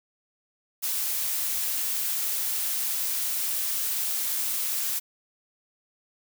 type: noise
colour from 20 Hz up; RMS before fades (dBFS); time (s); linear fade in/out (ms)
blue; -28; 0.82-5; 20
effects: none